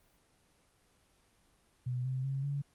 sine tone with pitch steps, 124.8 / 130.17 / 135.78 / 141.63 Hz, B2 / C3 / C#3 / C#3, +19 / -9 / -35 / +38 cents, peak -32 dBFS, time 1.86-2.62 s, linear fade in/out 10 ms, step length 190 ms, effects pink hiss -69 dBFS RMS until 2.74 s + Opus 24 kbps

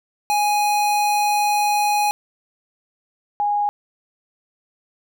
square / sine tone pair in turn, 830.6 / 823.9 Hz, G#5 / G#5, 0 / -14 cents, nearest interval unison, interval 14 cents, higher first, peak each -17 dBFS, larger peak neither, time 0.3-2.11 / 3.4-3.69 s, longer first, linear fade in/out 0 ms, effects none

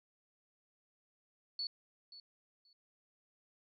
sine tone with echo, 4435 Hz, C#8, in tune, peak -36 dBFS, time 1.59-1.67 s, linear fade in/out 2 ms, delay 530 ms, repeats 2, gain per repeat -15 dB, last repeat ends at 2.73 s, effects none

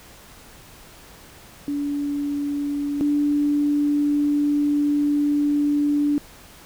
sine tone pair in turn, 287.5 / 291.5 Hz, D4 / D4, -37 / -13 cents, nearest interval unison, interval 24 cents, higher second, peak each -22 / -17 dBFS, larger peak second, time 1.68-3.01 / 3.01-6.18 s, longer second, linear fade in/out 0 ms, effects pink hiss -46 dBFS RMS until 6.65 s

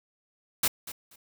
white noise with echo, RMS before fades -24 dBFS, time 0.63-0.68 s, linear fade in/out 5 ms, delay 240 ms, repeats 2, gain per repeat -15 dB, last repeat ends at 1.16 s, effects none

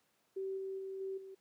sine tone with level steps, 384.8 Hz, G4, 32 cents flat, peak -36 / -38 / -40 / -37 / -47 dBFS, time 0.36-1.35 s, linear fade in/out 10 ms, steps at 0.57 / 0.78 / 1 / 1.17 s, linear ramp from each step 10 ms, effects pink hiss -75 dBFS RMS until 1.4 s + high-pass 200 Hz 12 dB/octave

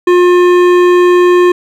triangle tone with hard clipping, 356.3 Hz, F4, 35 cents sharp, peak -6 dBFS, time 0.07-1.52 s, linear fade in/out 5 ms, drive 17 dB, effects none

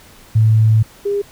sine tone pair in turn, 110 / 404.2 Hz, A2 / G#4, 0 / -47 cents, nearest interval octave + major seventh, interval 2253 cents, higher second, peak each -8 / -15 dBFS, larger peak first, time 0.35-0.83 / 1.05-1.22 s, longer first, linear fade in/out 10 ms, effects pink hiss -44 dBFS RMS until 1.31 s

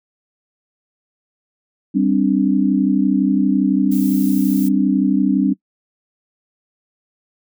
sine chord, G suspended fourth, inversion none, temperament equal, 196 / 261.6 / 293.7 Hz, G3 / C4 / D4, 0 / 0 / 0 cents, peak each -17 dBFS, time 1.94-5.54 s, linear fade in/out 20 ms
violet noise, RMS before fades -32 dBFS, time 3.91-4.69 s, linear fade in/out 10 ms
effects noise-tail reverb RT60 0.1 s tail -22 dB re dry

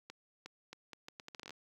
accelerating click train, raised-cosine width 0.2 ms, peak -29 dBFS, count 14, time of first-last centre 0.1-1.506 s, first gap 360 ms, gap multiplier 0.75, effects high-pass 100 Hz 12 dB/octave + 10-bit

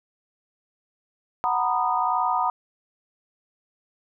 sine chord, B major seventh, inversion second, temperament just, 740.8 / 926 / 987.8 / 1234.7 Hz, F#5 / A#5 / B5 / D#6, +2 / -12 / 0 / -14 cents, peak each -26 dBFS, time 1.44-2.5 s, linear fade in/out 0 ms, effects none

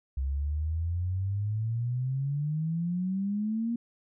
sine exponential sweep, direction up, 65.6 to 237.7 Hz, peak -27 dBFS, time 0.17-3.76 s, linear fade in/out 5 ms, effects none

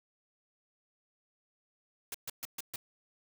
white noise bursts, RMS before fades -39 dBFS, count 5, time 2.12-2.76 s, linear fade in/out 2 ms, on 24 ms, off 130 ms, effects none

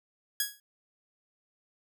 5% pulse tone with exponential decay, 1661.2 Hz, G#6, in tune, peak -13 dBFS, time 0.4-0.6 s, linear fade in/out 2 ms, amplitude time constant 43 ms, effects none

